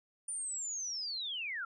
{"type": "linear sweep", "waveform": "sine", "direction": "down", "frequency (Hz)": [9350, 1318.5], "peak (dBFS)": -36, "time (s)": [0.28, 1.65], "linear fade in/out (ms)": 5, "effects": []}